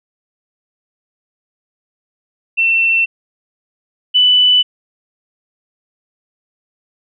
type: tone pair in turn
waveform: sine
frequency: 2693 / 2986 Hz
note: E7 / F#7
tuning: +36 / +15 cents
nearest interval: major second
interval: 179 cents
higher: second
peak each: -10 / -7 dBFS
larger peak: second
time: 2.57-3.06 / 4.14-4.63 s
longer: neither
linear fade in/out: 20 ms
effects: none